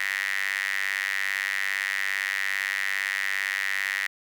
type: tone with high-pass filter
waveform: sawtooth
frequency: 97.6 Hz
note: G2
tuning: 7 cents flat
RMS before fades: -28 dBFS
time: 0-4.07 s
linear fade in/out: 0 ms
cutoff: 1900 Hz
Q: 8.2
effects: none